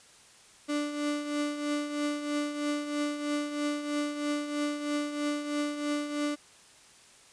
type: tone with tremolo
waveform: 35% pulse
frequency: 293.7 Hz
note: D4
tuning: in tune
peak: -25 dBFS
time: 0.68-6.36 s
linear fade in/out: 20 ms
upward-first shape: triangle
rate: 3.1 Hz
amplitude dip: 65%
effects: white hiss -56 dBFS RMS until 7.32 s + resampled to 22050 Hz